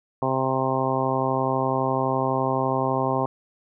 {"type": "harmonic tone", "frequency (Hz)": 131.9, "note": "C3", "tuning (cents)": 14, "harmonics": [1, 2, 3, 4, 5, 6, 7, 8], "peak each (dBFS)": [-29, -29, -29, -29, -29, -29, -29, -29], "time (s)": [0.22, 3.26], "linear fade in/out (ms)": 2, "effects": []}